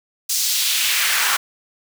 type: noise with high-pass filter sweep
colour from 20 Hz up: pink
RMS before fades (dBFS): -19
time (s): 0.29-1.37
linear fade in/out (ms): 10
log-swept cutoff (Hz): 5800 to 1200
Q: 1.4
effects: none